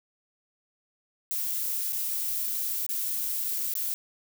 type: noise with dropouts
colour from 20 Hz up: violet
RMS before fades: -30 dBFS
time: 1.31-3.94 s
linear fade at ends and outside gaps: 0 ms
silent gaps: 1.924-1.93 / 2.865-2.891 / 3.44-3.444 / 3.738-3.753 s
effects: none